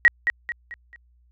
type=tone with echo; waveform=sine; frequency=1900 Hz; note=A#6; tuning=33 cents sharp; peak=-9 dBFS; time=0.05-0.08 s; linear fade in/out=0 ms; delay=220 ms; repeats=4; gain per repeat=-8 dB; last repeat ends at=0.96 s; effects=added 60 Hz sine -56 dBFS peak until 1.31 s